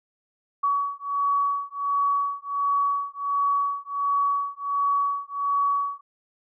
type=beating tone pair; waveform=sine; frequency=1130 / 1131.4 Hz; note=C#6 / C#6; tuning=+33 / +35 cents; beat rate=1.4 Hz; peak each=-25 dBFS; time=0.63-6.01 s; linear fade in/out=10 ms; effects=none